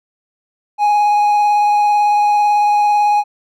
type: tone with vibrato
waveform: triangle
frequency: 830.6 Hz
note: G#5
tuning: in tune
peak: -8 dBFS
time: 0.78-3.24 s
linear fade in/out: 50 ms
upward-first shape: sine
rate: 18 Hz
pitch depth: 12 cents each way
effects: none